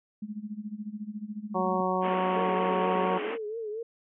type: tone with tremolo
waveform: sine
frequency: 210.9 Hz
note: G#3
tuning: 27 cents sharp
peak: -31 dBFS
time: 0.22-1.81 s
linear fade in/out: 5 ms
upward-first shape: sine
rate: 14 Hz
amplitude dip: 85%
type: harmonic tone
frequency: 185.2 Hz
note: F#3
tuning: 2 cents sharp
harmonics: 1 / 2 / 3 / 4 / 5 / 6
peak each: -32 / -32 / -32 / -32 / -32 / -32 dBFS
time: 1.54-3.19 s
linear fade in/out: 20 ms
type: band-pass noise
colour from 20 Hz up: pink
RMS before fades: -36 dBFS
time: 2.01-3.38 s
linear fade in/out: 50 ms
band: 210 to 3100 Hz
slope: 96 dB/octave
type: tone with vibrato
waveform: sine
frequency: 439.1 Hz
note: A4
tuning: 4 cents flat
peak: -32 dBFS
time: 2.36-3.83 s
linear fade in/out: 5 ms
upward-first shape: triangle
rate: 4.3 Hz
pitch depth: 110 cents each way
effects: none